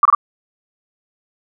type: tone bursts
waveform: sine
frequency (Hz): 1172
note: D6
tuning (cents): -4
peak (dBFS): -6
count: 3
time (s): 0.03-0.149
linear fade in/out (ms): 2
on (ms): 23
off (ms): 25
effects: none